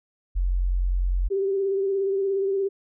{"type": "tone", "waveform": "sine", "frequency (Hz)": 44.99, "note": "F#1", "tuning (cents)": -48, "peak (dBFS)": -20, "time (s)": [0.35, 1.29], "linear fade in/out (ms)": 20}
{"type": "tone with vibrato", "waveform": "sine", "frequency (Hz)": 391, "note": "G4", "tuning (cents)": -4, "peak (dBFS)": -21, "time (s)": [1.3, 2.69], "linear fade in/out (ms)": 20, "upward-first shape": "sine", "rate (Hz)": 17, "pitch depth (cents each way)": 33}
{"effects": []}